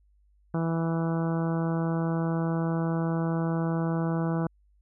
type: harmonic tone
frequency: 164.81 Hz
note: E3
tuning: in tune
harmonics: 1 / 2 / 3 / 4 / 5 / 6 / 7 / 8 / 9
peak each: -26 / -32 / -36 / -38 / -40 / -42 / -43 / -44 / -45 dBFS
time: 0.54-4.47 s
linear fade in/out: 2 ms
effects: added 50 Hz sine -60 dBFS peak until 4.81 s